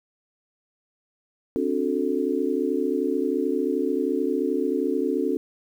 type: chord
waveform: sine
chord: D dominant seventh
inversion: third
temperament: just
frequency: 264.3 / 293.7 / 367.1 / 440.5 Hz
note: C4 / D4 / F#4 / A4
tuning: +18 / 0 / -14 / +2 cents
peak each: -27 dBFS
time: 1.56-5.37 s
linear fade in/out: 0 ms
effects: 9-bit